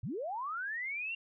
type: linear sweep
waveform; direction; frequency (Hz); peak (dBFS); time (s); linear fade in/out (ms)
sine; up; 85.6 to 2794; -35; 0.03-1.15; 5
effects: none